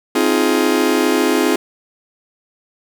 40% pulse chord, F minor seventh, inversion second, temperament just, 261.9 / 314.3 / 349.2 / 419.1 Hz, C4 / Eb4 / F4 / Ab4, +2 / +18 / 0 / +16 cents, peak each -18 dBFS, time 0.15-1.56 s, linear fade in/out 5 ms, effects none

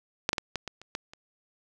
clicks, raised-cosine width 0.2 ms, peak -7 / -8 / -12 / -13 / -18 / -29 / -14 / -28 dBFS, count 8, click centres 0.291 / 0.331 / 0.382 / 0.557 / 0.677 / 0.816 / 0.951 / 1.135 s, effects none

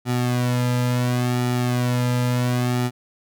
sawtooth tone with flanger, 123.47 Hz, B2, in tune, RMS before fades -21 dBFS, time 0.05-2.91 s, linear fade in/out 50 ms, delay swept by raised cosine 1.9 to 2.73 ms, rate 0.71 Hz, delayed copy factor -0.85, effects none

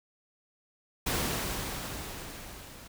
pink noise with level ramp, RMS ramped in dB -29 to -49 dBFS, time 1.06-2.88 s, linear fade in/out 10 ms, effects none

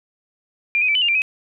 sine tone with pitch steps, 2391 / 2507 / 2321 / 3005 / 2809 / 2363 / 2535 Hz, D7 / D#7 / D7 / F#7 / F7 / D7 / D#7, +30 / +12 / -21 / +26 / +9 / +10 / +32 cents, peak -15 dBFS, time 0.75-1.219 s, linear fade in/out 0 ms, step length 67 ms, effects none

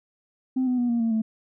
sine tone with pitch steps, 258.8 / 250.7 / 242.9 / 235.3 / 227.9 / 220.8 Hz, C4 / B3 / B3 / A#3 / A#3 / A3, -19 / +26 / -29 / +16 / -39 / +6 cents, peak -19 dBFS, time 0.56-1.22 s, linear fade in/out 10 ms, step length 110 ms, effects tanh soft clip ceiling -18 dBFS

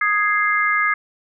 sine chord, Ab major, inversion second, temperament equal, 1244.5 / 1661.2 / 2093 Hz, Eb6 / Ab6 / C7, 0 / 0 / 0 cents, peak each -20 dBFS, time 0.01-0.94 s, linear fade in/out 5 ms, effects none

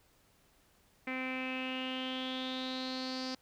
sawtooth tone with low-pass filter sweep, 258.6 Hz, C4, 20 cents flat, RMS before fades -38 dBFS, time 1.07-3.35 s, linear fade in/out 5 ms, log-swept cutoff 2200 to 4900 Hz, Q 7.8, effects pink hiss -68 dBFS RMS until 3.41 s

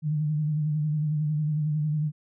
sine tone with vibrato, 151.8 Hz, D#3, 42 cents flat, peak -23 dBFS, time 0.02-2.12 s, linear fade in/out 50 ms, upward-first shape sine, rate 11 Hz, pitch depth 45 cents each way, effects none

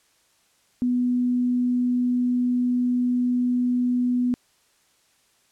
sine tone, 246.9 Hz, B3, in tune, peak -19 dBFS, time 0.82-4.34 s, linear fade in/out 0 ms, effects white hiss -63 dBFS RMS until 5.51 s + low-pass 10000 Hz 12 dB/octave

